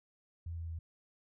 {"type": "tone with pitch steps", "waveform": "sine", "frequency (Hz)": [84, 82.99, 81.99], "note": ["E2", "E2", "E2"], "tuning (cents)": [33, 12, -9], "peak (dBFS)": -38, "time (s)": [0.46, 0.79], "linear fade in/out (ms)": 5, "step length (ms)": 110, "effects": []}